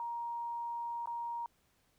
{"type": "tone with dropouts", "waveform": "sine", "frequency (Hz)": 940, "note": "A#5", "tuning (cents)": 14, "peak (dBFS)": -36, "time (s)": [0, 1.46], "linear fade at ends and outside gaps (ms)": 1, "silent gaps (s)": [1.058, 1.073], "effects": ["pink hiss -73 dBFS RMS until 1.98 s"]}